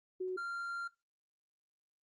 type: tone pair in turn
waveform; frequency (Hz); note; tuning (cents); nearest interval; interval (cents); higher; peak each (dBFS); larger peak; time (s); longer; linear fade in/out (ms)
sine / triangle; 370 / 1386.5; F#4 / F6; 0 / -13; octave + major seventh; 2287; second; -34 / -35; first; 0.2-0.37 / 0.37-0.88; second; 10
effects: noise-tail reverb RT60 0.2 s tail -18 dB re dry + Opus 32 kbps